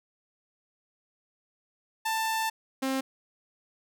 sawtooth tone pair in turn, 888 / 265.9 Hz, A5 / C4, +16 / +28 cents, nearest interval octave + major sixth, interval 2088 cents, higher first, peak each -23 dBFS, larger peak neither, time 2.05-2.5 / 2.82-3.01 s, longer first, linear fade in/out 10 ms, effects none

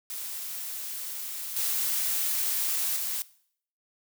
blue noise with level steps, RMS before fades -36 / -28 / -31 dBFS, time 0.1-3.22 s, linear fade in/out 0 ms, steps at 1.56 / 2.96 s, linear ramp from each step 5 ms, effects noise-tail reverb RT60 0.6 s tail -19 dB re dry

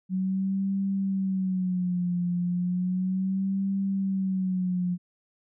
sine tone with vibrato, 185.5 Hz, F#3, 5 cents sharp, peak -24 dBFS, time 0.09-4.98 s, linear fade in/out 50 ms, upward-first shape sine, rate 0.34 Hz, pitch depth 90 cents each way, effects none

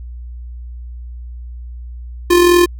square tone with amplitude modulation, 350.6 Hz, F4, 7 cents sharp, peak -6 dBFS, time 2.3-2.66 s, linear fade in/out 10 ms, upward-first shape sine, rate 42.2 Hz, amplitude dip 45%, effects added 60 Hz sine -27 dBFS peak until 2.79 s

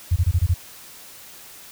sine tone bursts, 87.31 Hz, F2, in tune, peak -14 dBFS, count 6, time 0.11-0.542 s, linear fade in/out 10 ms, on 52 ms, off 24 ms, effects white hiss -43 dBFS RMS until 1.71 s

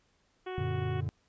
harmonic tone, 370 Hz, F#4, in tune, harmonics 1 / 2 / 3 / 4 / 5 / 6 / 7 / 8 / 9, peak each -37 / -43 / -47 / -49 / -51 / -53 / -54 / -55 / -56 dBFS, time 0.46-1.01 s, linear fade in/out 10 ms
triangle chord, Gb augmented, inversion none, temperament equal with one note detuned, 92.5 / 116.54 / 145.31 Hz, Gb2 / Bb2 / D3, 0 / 0 / -18 cents, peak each -33 dBFS, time 0.58-1.09 s, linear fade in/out 0 ms
effects pink hiss -71 dBFS RMS until 1.28 s + resampled to 16000 Hz

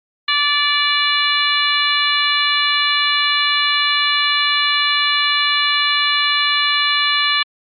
harmonic tone, 582 Hz, D5, 16 cents flat, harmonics 2 / 3 / 4 / 5 / 6 / 7, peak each -21 / -21 / -21 / -21 / -21 / -21 dBFS, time 0.28-7.43 s, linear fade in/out 5 ms, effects Opus 48 kbps

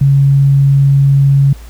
sine tone, 138.8 Hz, C#3, 3 cents sharp, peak -5 dBFS, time 0.01-1.53 s, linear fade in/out 5 ms, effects added 56 Hz sine -29 dBFS peak until 1.69 s + pink hiss -41 dBFS RMS until 1.69 s

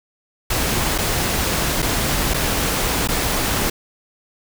pink noise with dropouts, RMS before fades -20 dBFS, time 0.5-3.7 s, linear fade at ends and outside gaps 5 ms, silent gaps 0.98-0.984 / 1.821-1.825 / 2.338-2.342 / 3.075-3.086 s, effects none

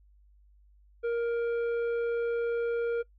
sine tone with tanh clipping, 468.6 Hz, A#4, 9 cents sharp, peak -28 dBFS, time 1.03-3.03 s, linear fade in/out 20 ms, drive 8 dB, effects noise-tail reverb RT60 0.1 s tail -22 dB re dry + added 50 Hz sine -57 dBFS peak until 3.18 s

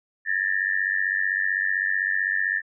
sine tone with amplitude modulation, 1776 Hz, A6, 16 cents sharp, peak -17 dBFS, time 0.25-2.62 s, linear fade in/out 50 ms, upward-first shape sine, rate 95.7 Hz, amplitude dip 100%, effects none

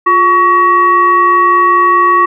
sine tone with frequency modulation, 1124 Hz, C#6, 24 cents sharp, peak -5 dBFS, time 0.06-2.26 s, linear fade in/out 10 ms, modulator 771 Hz, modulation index 0.61, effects none

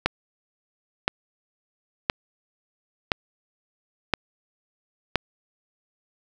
click train, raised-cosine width 0.3 ms, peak -3 dBFS, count 6, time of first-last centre 0.06-5.157 s, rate 0.981 Hz, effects 7-bit

